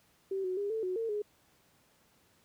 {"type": "tone with pitch steps", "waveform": "sine", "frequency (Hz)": [386.5, 369.1, 405, 443.4, 368.1, 453.9, 416.9], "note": ["G4", "F#4", "G#4", "A4", "F#4", "A#4", "G#4"], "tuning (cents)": [-24, -4, -43, 13, -9, -46, 7], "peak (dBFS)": -31, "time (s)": [0.31, 1.22], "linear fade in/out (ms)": 5, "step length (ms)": 130, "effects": ["pink hiss -67 dBFS RMS until 2.44 s", "high-pass 80 Hz 12 dB/octave"]}